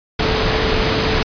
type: tone in noise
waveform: sine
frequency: 439.4 Hz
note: A4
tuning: 2 cents flat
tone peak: -22 dBFS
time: 0.19-1.23 s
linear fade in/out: 5 ms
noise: pink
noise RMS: -17 dBFS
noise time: 0.19-1.23 s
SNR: -8 dB
effects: resampled to 11025 Hz